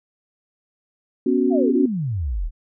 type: chord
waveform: sine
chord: B suspended second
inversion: none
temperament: just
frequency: 246.9 / 277.8 / 370.4 Hz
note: B3 / C#4 / F#4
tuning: 0 / +4 / +2 cents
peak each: -20 dBFS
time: 1.26-1.86 s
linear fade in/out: 5 ms
type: exponential sweep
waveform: sine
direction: down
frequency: 749 to 34 Hz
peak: -21 dBFS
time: 1.5-2.51 s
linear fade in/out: 50 ms
effects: none